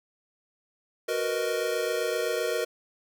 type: chord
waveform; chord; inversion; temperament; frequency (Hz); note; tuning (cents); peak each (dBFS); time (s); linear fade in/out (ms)
square; B major seventh; second; equal; 370 / 466.2 / 493.9 / 622.3; F#4 / A#4 / B4 / D#5; 0 / 0 / 0 / 0; -35 / -30 / -34 / -33; 1.08-2.65; 10
effects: none